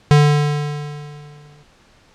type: tone with exponential decay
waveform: square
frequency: 147.4 Hz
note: D3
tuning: 7 cents sharp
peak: -7 dBFS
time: 0.11-1.63 s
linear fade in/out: 0 ms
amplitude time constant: 330 ms
effects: pink hiss -52 dBFS RMS until 2.14 s + low-pass 6000 Hz 12 dB/octave